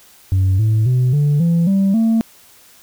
sine tone with pitch steps, 94.7 / 109.41 / 126.41 / 146.05 / 168.74 / 194.95 / 225.2 Hz, F#2 / A2 / B2 / D3 / E3 / G3 / A3, +41 / -9 / +41 / -9 / +41 / -9 / +40 cents, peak -9 dBFS, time 0.32-2.21 s, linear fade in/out 0 ms, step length 270 ms, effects tanh soft clip ceiling -10 dBFS + white hiss -47 dBFS RMS until 2.82 s

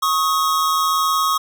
square tone pair together, 1100 / 1261.1 Hz, C#6 / D#6, -14 / +23 cents, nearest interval major second, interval 237 cents, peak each -19 / -20 dBFS, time 0.02-1.38 s, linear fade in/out 10 ms, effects none

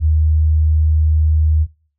sine tone, 77.78 Hz, D#2, in tune, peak -10 dBFS, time 0-1.67 s, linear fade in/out 50 ms, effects noise-tail reverb RT60 0.5 s tail -24 dB re dry

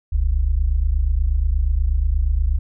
sine tone pair together, 40.94 / 69.3 Hz, E1 / C#2, -11 / 0 cents, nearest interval major sixth, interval 911 cents, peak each -18 dBFS, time 0.12-2.59 s, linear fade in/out 10 ms, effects none

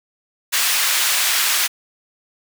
pink high-pass noise, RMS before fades -18 dBFS, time 0.52-1.68 s, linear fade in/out 20 ms, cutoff 1700 Hz, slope 12 dB/octave, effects none

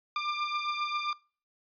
sawtooth beating tone pair, 1191 / 1198.5 Hz, D6 / D6, +24 / +35 cents, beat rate 7.5 Hz, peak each -27 / -32 dBFS, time 0.16-1.13 s, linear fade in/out 2 ms, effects noise-tail reverb RT60 0.4 s tail -25 dB re dry + resampled to 11025 Hz

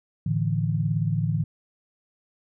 sine chord, A suspended fourth, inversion none, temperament just, 110 / 146.67 / 165 Hz, A2 / D3 / E3, 0 / -2 / +2 cents, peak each -26 dBFS, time 0.26-1.44 s, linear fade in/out 5 ms, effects none

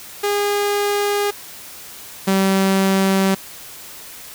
sawtooth tone pair in turn, 408.6 / 192.83 Hz, G#4 / G3, -28 / -28 cents, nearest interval octave + minor second, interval 1300 cents, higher first, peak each -13 / -10 dBFS, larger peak second, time 0.23-1.31 / 2.27-3.35 s, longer neither, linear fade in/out 10 ms, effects white hiss -37 dBFS RMS until 4.34 s

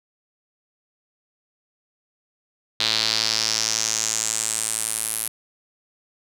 sawtooth tone with band-pass filter sweep, 110.9 Hz, A2, 14 cents sharp, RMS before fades -24 dBFS, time 2.8-5.28 s, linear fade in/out 5 ms, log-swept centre 4000 to 11000 Hz, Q 3.8, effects none

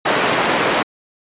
pink band-pass noise, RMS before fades -17 dBFS, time 0.05-0.83 s, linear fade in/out 10 ms, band 340 to 2700 Hz, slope 12 dB/octave, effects resampled to 8000 Hz

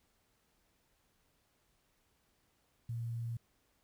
sine tone with quantisation, 116.54 Hz, A#2, in tune, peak -36 dBFS, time 2.89-3.37 s, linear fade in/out 5 ms, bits 11, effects pink hiss -75 dBFS RMS until 3.83 s

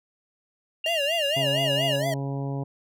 sine tone with pitch glide, 2794 to 2841 Hz, F7 to F7, 0 to +29 cents, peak -25 dBFS, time 0.84-1.96 s, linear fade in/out 5 ms, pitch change +29 cents, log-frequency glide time 1.11-1.64 s
square tone with vibrato, 616 Hz, D#5, 17 cents flat, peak -26 dBFS, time 0.86-2.14 s, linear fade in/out 2 ms, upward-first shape sine, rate 4.3 Hz, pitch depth 180 cents each way
harmonic tone, 138.3 Hz, C#3, 4 cents flat, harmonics 1 / 2 / 3 / 4 / 5 / 6 / 7, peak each -28 / -34 / -38 / -40 / -42 / -44 / -45 dBFS, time 1.36-2.64 s, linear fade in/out 10 ms
effects none

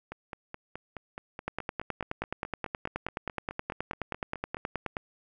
two click trains, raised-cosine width 0.5 ms, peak -16 / -23 dBFS, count 34 / 22, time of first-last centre 1.48-4.968 / 0.12-4.569 s, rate 9.46 / 4.72 Hz, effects none

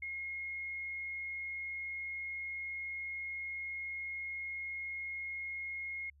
sine tone, 2153 Hz, C7, 49 cents sharp, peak -38 dBFS, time 0.02-6.1 s, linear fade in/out 5 ms, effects added 71 Hz sine -61 dBFS peak until 6.2 s

